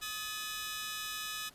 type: tone cluster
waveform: 15% pulse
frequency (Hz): 1254 / 1724 / 2985 / 4018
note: D#6 / A6 / F#7 / B7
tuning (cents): +13 / -36 / +15 / +29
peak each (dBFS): -35 / -36 / -38 / -40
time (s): 0.01-1.5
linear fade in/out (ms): 20
effects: pink hiss -60 dBFS RMS until 1.54 s + resampled to 32000 Hz